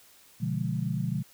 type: chord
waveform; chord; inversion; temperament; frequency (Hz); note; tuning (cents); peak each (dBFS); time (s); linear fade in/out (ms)
sine; B diminished seventh; none; equal; 123.47 / 146.83 / 174.61 / 207.7; B2 / D3 / F3 / Ab3; 0 / 0 / 0 / 0; -32 / -32 / -32 / -35; 0.4-1.23; 20
effects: white hiss -57 dBFS RMS until 1.33 s